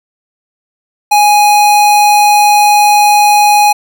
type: tone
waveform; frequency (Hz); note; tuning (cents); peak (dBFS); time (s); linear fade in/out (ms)
square; 830.6; G#5; 0; -5; 1.11-3.73; 10
effects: none